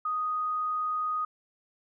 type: tone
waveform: sine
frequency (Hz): 1244.5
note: D#6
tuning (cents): 0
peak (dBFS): -27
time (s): 0.05-1.25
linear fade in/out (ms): 5
effects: none